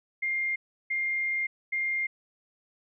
sine tone bursts at uneven times, 2114 Hz, C7, 17 cents sharp, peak -26 dBFS, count 3, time 0.22-0.56 / 0.9-1.47 / 1.72-2.07 s, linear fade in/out 10 ms, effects none

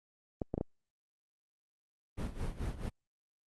clicks, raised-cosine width 2 ms, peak -20 dBFS, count 4, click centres 0.418 / 0.541 / 0.579 / 0.611 s
brown noise with tremolo, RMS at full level -35 dBFS, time 2.17-2.9 s, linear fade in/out 20 ms, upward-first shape sine, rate 4.6 Hz, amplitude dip 80%
effects Opus 32 kbps

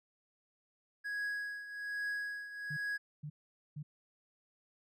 triangle tone with tremolo, 1661.2 Hz, G#6, in tune, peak -32 dBFS, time 1.04-2.98 s, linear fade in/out 20 ms, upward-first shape triangle, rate 1.2 Hz, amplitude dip 75%
sine tone bursts, 149.2 Hz, D3, 28 cents sharp, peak -40 dBFS, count 3, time 2.7-3.83 s, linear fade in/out 10 ms, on 70 ms, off 460 ms
effects none

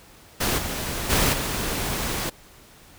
pink noise with level steps, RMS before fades -23 / -29 / -20 / -27 dBFS, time 0.4-2.3 s, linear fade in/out 10 ms, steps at 0.57 / 1.09 / 1.32 s, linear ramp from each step 20 ms, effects pink hiss -50 dBFS RMS until 2.98 s

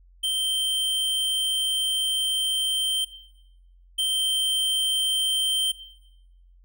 square tone pair in turn, 3127 / 3127 Hz, G7 / G7, -5 / -5 cents, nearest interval unison, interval 0 cents, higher neither, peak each -23 / -22 dBFS, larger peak second, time 0.23-3.05 / 3.98-5.72 s, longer first, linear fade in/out 10 ms, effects noise-tail reverb RT60 0.9 s tail -17 dB re dry + added 44 Hz sine -51 dBFS peak until 6.64 s

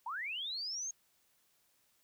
sine linear sweep, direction up, 850 to 6610 Hz, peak -37 dBFS, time 0.06-0.91 s, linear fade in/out 5 ms, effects white hiss -73 dBFS RMS until 2.03 s

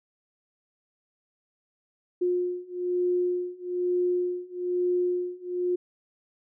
sine beating tone pair, 357.2 / 358.3 Hz, F4 / F4, +39 / +44 cents, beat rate 1.1 Hz, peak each -28 / -27 dBFS, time 2.21-5.76 s, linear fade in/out 10 ms, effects none

